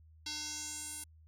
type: tone with band-pass filter sweep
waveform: square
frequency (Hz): 301.5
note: D4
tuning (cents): +46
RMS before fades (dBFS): -42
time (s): 0.26-1.04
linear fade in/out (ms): 5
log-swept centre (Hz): 4700 to 10000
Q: 2.8
effects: added 79 Hz sine -57 dBFS peak until 1.27 s